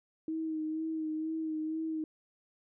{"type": "tone with vibrato", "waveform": "sine", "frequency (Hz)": 316, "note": "D#4", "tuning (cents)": 27, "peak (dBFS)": -32, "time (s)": [0.28, 2.04], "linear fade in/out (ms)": 2, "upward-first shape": "sine", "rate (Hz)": 2.1, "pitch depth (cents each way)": 29, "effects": []}